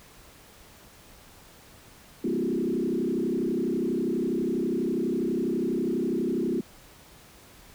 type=tone with frequency modulation; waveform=sine; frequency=296 Hz; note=D4; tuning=14 cents sharp; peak=-24 dBFS; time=2.24-6.61 s; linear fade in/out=5 ms; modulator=32.2 Hz; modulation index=2.9; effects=pink hiss -52 dBFS RMS until 7.74 s